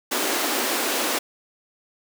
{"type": "high-pass noise", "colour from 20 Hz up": "pink", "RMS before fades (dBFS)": -24, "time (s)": [0.11, 1.19], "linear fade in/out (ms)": 10, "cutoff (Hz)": 250, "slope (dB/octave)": 48, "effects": []}